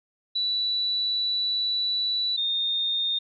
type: tone pair in turn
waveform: sine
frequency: 3951 / 3658 Hz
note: B7 / A#7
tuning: 0 / -33 cents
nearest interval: minor second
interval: 133 cents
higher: first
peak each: -23 dBFS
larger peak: neither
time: 0.35-2.37 / 2.37-3.19 s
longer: first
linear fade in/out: 10 ms
effects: none